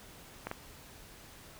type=clicks; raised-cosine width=0.5 ms; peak=-21 dBFS; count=2; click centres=0.47 / 0.514 s; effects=pink hiss -53 dBFS RMS until 1.59 s